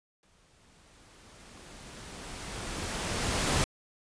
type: noise with exponential growth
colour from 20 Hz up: pink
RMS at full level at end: -26 dBFS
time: 0.23-3.64 s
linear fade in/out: 0 ms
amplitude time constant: 740 ms
effects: resampled to 22050 Hz